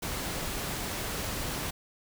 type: noise with amplitude modulation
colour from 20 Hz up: pink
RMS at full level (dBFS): -33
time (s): 0.02-1.71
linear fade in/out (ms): 10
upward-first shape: sine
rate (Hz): 253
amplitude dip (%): 25
effects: none